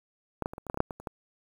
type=clicks; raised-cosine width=1 ms; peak=-16 / -16 / -25 / -25 / -30 / -17 / -21 / -18 / -8 / -22 / -30 / -20 dBFS; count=12; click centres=0.423 / 0.459 / 0.535 / 0.581 / 0.667 / 0.699 / 0.744 / 0.774 / 0.804 / 0.908 / 1 / 1.072 s; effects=8-bit